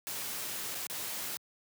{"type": "noise with dropouts", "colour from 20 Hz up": "white", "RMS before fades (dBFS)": -38, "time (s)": [0.07, 1.37], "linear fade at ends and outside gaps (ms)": 0, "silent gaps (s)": [[0.746, 0.751], [0.868, 0.899]], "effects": ["high-pass 100 Hz 12 dB/octave"]}